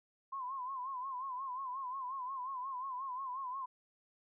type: tone with vibrato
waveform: sine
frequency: 1041 Hz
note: C6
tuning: 9 cents flat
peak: -38 dBFS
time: 0.32-3.66 s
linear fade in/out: 10 ms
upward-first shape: sine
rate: 5.6 Hz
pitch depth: 94 cents each way
effects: none